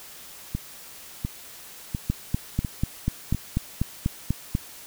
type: two click trains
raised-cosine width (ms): 5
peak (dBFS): -14 / -10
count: 5 / 11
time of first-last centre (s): 0.55-3.347 / 2.1-4.551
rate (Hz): 1.43 / 4.08
effects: white hiss -44 dBFS RMS until 4.86 s